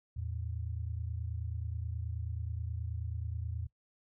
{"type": "tone pair together", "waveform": "sine", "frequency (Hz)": [80.63, 110], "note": ["E2", "A2"], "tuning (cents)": [-38, 0], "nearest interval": "perfect fourth", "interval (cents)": 538, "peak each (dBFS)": [-37, -39], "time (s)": [0.16, 3.67], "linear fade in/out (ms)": 10, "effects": ["noise-tail reverb RT60 0.1 s tail -21 dB re dry"]}